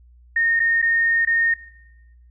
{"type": "tone with dropouts", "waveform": "sine", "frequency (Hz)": 1840, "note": "A#6", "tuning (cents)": -23, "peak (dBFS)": -16, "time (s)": [0.36, 1.54], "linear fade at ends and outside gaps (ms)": 5, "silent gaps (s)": [[0.595, 0.6], [0.818, 0.825], [1.251, 1.272]], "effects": ["noise-tail reverb RT60 1.0 s tail -17 dB re dry", "added 60 Hz sine -47 dBFS peak until 2.3 s"]}